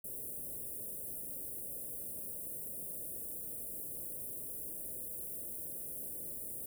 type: band-stop noise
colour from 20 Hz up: white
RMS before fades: -43 dBFS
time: 0.04-6.66 s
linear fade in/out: 5 ms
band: 610 to 9100 Hz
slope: 48 dB/octave
effects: none